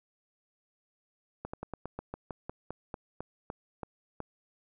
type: slowing click train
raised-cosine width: 1 ms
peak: -23 dBFS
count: 15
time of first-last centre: 1.45-4.203 s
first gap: 85 ms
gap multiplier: 1.12
effects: none